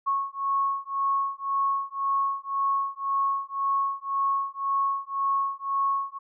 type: beating tone pair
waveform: sine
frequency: 1099 / 1100.9 Hz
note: C#6 / C#6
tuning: -15 / -12 cents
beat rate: 1.9 Hz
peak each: -27 dBFS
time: 0.06-6.19 s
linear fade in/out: 20 ms
effects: none